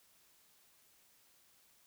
silence, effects white hiss -68 dBFS RMS until 1.86 s

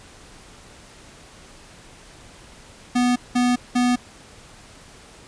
square tone bursts, 246.2 Hz, B3, 5 cents flat, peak -17 dBFS, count 3, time 2.95-3.96 s, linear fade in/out 10 ms, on 210 ms, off 190 ms, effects pink hiss -46 dBFS RMS until 5.27 s + resampled to 22050 Hz

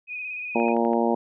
sine tone with vibrato, 2489 Hz, D#7, in tune, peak -30 dBFS, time 0.07-0.75 s, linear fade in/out 50 ms, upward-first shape square, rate 17 Hz, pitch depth 26 cents each way
harmonic tone, 116.54 Hz, A#2, in tune, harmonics 2 / 3 / 4 / 5 / 6 / 7 / 8, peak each -24 / -26 / -27 / -28 / -29 / -29 / -30 dBFS, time 0.55-1.15 s, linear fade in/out 5 ms
click train, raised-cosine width 0.5 ms, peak -27 dBFS, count 5, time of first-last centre 0.6-0.933 s, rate 12 Hz
effects none

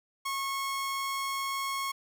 sawtooth tone, 1093 Hz, C#6, 25 cents flat, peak -27 dBFS, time 0.25-1.92 s, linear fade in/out 10 ms, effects none

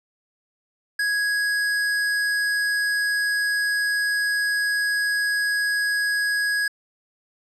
square tone, 1661.2 Hz, G#6, in tune, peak -21 dBFS, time 0.99-6.68 s, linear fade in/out 5 ms, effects low-pass 10000 Hz 12 dB/octave

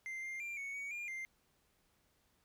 triangle tone with pitch steps, 2086 / 2105 / 2376 / 2219 / 2248 / 2408 / 2095 Hz, C7 / C7 / D7 / C#7 / C#7 / D7 / C7, -6 / +10 / +20 / +1 / +24 / +43 / +2 cents, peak -39 dBFS, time 0.06-1.25 s, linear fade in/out 0 ms, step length 170 ms, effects pink hiss -75 dBFS RMS until 2.44 s

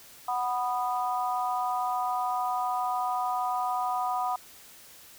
harmonic tone, 246.9 Hz, B3, in tune, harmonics 3 / 4 / 5, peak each -29 / -31 / -33 dBFS, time 0.28-4.36 s, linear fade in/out 5 ms, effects white hiss -51 dBFS RMS until 5.18 s

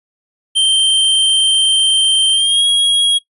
square tone with pitch glide, 3136 to 3298 Hz, G7 to G#7, 0 to -13 cents, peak -10 dBFS, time 0.55-3.19 s, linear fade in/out 20 ms, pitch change +87 cents, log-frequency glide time 2.33-2.64 s, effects noise-tail reverb RT60 0.1 s tail -18 dB re dry + resampled to 32000 Hz

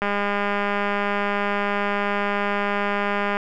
click train, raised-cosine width 0.5 ms, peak -9 dBFS, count 681, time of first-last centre 0.02-3.37 s, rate 203 Hz, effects none

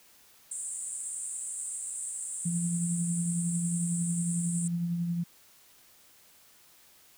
pink band-pass noise, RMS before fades -37 dBFS, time 0.51-4.68 s, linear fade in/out 5 ms, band 7600 to 9400 Hz, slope 96 dB/octave
sine tone with tremolo, 171.8 Hz, F3, 28 cents flat, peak -26 dBFS, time 2.45-5.24 s, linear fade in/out 10 ms, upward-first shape triangle, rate 11 Hz, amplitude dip 40%
effects white hiss -59 dBFS RMS until 7.17 s

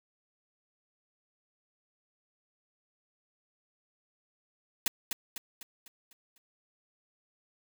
white noise with echo, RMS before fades -27 dBFS, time 4.86-4.88 s, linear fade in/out 2 ms, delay 250 ms, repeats 6, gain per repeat -6 dB, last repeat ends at 6.38 s, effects none

